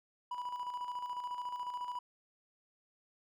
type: tone with tremolo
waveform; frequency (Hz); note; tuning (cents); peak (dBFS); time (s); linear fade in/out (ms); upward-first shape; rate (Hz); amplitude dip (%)
triangle; 983; B5; -8; -34; 0.31-1.99; 5; square; 14; 50
effects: none